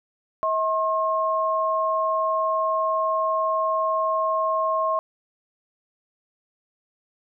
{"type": "tone pair together", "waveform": "sine", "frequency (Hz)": [641.1, 1073], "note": ["E5", "C6"], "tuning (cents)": [-48, 43], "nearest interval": "major sixth", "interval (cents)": 891, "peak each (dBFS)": [-24, -22], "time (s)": [0.43, 4.99], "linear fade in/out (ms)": 0, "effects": []}